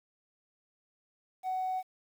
triangle tone, 747 Hz, F#5, 16 cents sharp, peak -27 dBFS, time 1.43-1.83 s, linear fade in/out 50 ms, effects tanh soft clip ceiling -27 dBFS + 10-bit

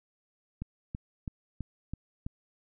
click train, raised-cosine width 5 ms, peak -23 dBFS, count 6, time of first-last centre 0.62-2.265 s, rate 3.04 Hz, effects none

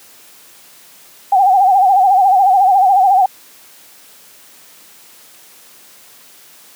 sine tone with vibrato, 769 Hz, G5, 33 cents flat, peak -7 dBFS, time 1.32-3.26 s, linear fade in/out 5 ms, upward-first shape sine, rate 14 Hz, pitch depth 94 cents each way, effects white hiss -43 dBFS RMS until 6.75 s + high-pass 150 Hz 12 dB/octave

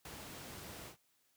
pink noise with ADSR envelope, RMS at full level -45 dBFS, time 0.05-0.97 s, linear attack 4 ms, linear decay 3 ms, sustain -4 dB, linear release 110 ms, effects white hiss -75 dBFS RMS until 1.36 s + high-pass 60 Hz 12 dB/octave

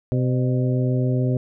harmonic tone with a mistuned harmonic, 127.6 Hz, C3, 43 cents flat, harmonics 1 / 2 / 3 / 4 / 5, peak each -19 / -25 / -29 / -31 / -33 dBFS, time 0.12-1.37 s, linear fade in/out 0 ms, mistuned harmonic 5, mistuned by -72 cents, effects none

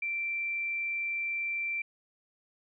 sine tone, 2349 Hz, D7, in tune, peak -30 dBFS, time 0.02-1.82 s, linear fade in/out 5 ms, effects none

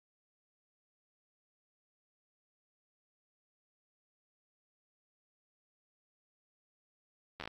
slowing click train, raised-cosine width 0.3 ms, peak -25 dBFS, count 6, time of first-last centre 7.4-7.476 s, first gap 11 ms, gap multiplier 1.16, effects AAC 32 kbps

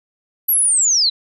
sine linear sweep, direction down, 11980 to 3875 Hz, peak -12 dBFS, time 0.48-1.1 s, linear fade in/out 10 ms, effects none

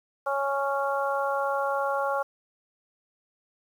harmonic tone, 277.2 Hz, C#4, in tune, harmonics 2 / 3 / 4 / 5, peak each -28 / -30 / -31 / -32 dBFS, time 0.26-2.23 s, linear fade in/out 10 ms, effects 9-bit

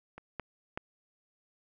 clicks, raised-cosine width 0.5 ms, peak -30 / -21 / -20 dBFS, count 3, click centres 0.18 / 0.397 / 0.775 s, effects none

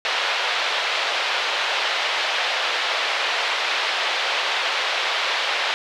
white band-pass noise, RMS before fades -23 dBFS, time 0.05-5.74 s, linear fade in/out 0 ms, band 510 to 3800 Hz, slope 24 dB/octave, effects none

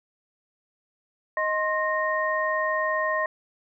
sine tone cluster, 625 / 1060 / 1854 Hz, D#5 / C6 / A#6, +8 / +22 / -10 cents, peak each -27 dBFS, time 1.37-3.26 s, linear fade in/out 2 ms, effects none

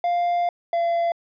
triangle tone pair in turn, 699 / 681.5 Hz, F5 / F5, +1 / -43 cents, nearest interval unison, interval 44 cents, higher first, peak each -17 dBFS, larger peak neither, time 0.04-0.49 / 0.73-1.12 s, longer first, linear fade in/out 2 ms, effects resampled to 11025 Hz

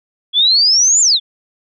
sine exponential two-way sweep, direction up then down, 3338 to 7290 to 3338 Hz, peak -8 dBFS, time 0.33-1.2 s, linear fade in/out 50 ms, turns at 1.01 s, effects none

